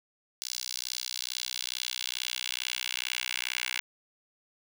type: tone with high-pass filter sweep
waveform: 10% pulse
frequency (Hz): 62.3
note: B1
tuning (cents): +16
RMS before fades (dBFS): -35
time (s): 0.42-3.8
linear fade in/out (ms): 0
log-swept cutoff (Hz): 4900 to 2300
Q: 2
effects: none